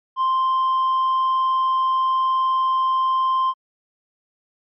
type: tone with tanh clipping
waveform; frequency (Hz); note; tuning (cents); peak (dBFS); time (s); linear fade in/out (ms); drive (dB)
sine; 1046.5; C6; 0; -17; 0.16-3.54; 50; 2
effects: MP3 48 kbps